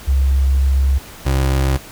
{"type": "tone pair in turn", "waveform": ["sine", "30% pulse"], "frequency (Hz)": [67.4, 67.01], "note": ["C#2", "C2"], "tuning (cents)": [-48, 42], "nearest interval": "unison", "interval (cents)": 10, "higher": "first", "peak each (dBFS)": -11, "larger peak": "neither", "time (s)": [[0.07, 0.99], [1.25, 1.78]], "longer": "first", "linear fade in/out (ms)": 20, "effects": ["pink hiss -37 dBFS RMS until 1.91 s"]}